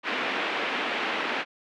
white band-pass noise, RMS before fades -29 dBFS, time 0.03-1.45 s, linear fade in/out 50 ms, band 230 to 2800 Hz, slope 24 dB/octave, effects none

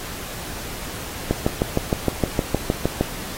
click train, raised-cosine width 2 ms, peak -4 dBFS, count 12, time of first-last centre 1.31-3.01 s, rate 6.47 Hz, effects pink hiss -33 dBFS RMS until 3.37 s + AAC 48 kbps

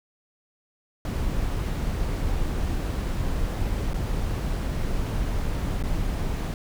brown noise with dropouts, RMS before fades -26 dBFS, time 1.05-6.54 s, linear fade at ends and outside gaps 1 ms, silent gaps 3.934-3.942 / 5.826-5.837 s, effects none

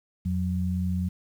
sine tone pair together, 86.36 / 182.5 Hz, F2 / F#3, -19 / -24 cents, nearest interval octave + minor second, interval 1295 cents, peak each -27 dBFS, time 0.25-1.09 s, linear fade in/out 10 ms, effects 9-bit

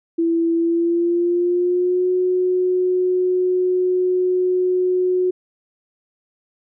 sine tone with pitch glide, 333.2 to 365.5 Hz, E4 to F#4, +19 to -21 cents, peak -15 dBFS, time 0.18-5.31 s, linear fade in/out 10 ms, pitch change +160 cents, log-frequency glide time 0.54-2.1 s, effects none

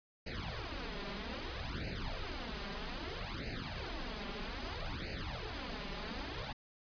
pink noise with flanger, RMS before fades -41 dBFS, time 0.26-6.53 s, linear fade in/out 10 ms, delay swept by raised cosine 0.43 to 5.03 ms, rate 0.62 Hz, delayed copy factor +1, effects resampled to 11025 Hz

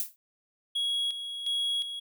violet noise with exponential decay, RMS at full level -27 dBFS, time 0-0.16 s, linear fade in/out 1 ms, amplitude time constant 33 ms
triangle tone with tremolo, 3322 Hz, G#7, in tune, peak -25 dBFS, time 0.75-2 s, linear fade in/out 10 ms, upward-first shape square, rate 1.4 Hz, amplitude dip 60%
effects none

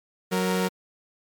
sawtooth tone pair together, 185 / 466.2 Hz, F#3 / A#4, 0 / 0 cents, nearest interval octave + major third, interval 1600 cents, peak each -20 / -23 dBFS, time 0.31-0.69 s, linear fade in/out 20 ms, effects MP3 96 kbps

